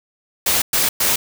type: noise bursts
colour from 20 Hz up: white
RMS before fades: -17 dBFS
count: 3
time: 0.46-1.16 s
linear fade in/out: 5 ms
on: 160 ms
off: 110 ms
effects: none